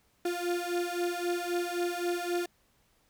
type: beating tone pair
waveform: 35% pulse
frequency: 348.6 / 352.4 Hz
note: F4 / F4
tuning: -3 / +16 cents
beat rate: 3.8 Hz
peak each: -31 dBFS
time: 0.25-2.46 s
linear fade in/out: 5 ms
effects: pink hiss -69 dBFS RMS until 3.09 s